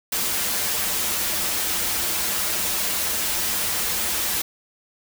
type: noise with comb filter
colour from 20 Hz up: white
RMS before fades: -24 dBFS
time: 0.12-4.42 s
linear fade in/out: 5 ms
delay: 7.4 ms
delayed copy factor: -0.75
effects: none